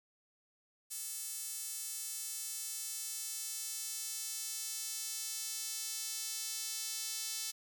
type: tone with high-pass filter sweep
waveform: sawtooth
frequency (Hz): 440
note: A4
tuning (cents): 0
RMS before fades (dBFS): -41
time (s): 0.9-7.52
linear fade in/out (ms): 20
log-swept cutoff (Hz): 8000 to 5200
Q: 1.2
effects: none